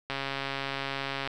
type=click train; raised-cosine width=0.3 ms; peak=-16 dBFS; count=162; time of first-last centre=0.1-1.275 s; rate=137 Hz; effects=none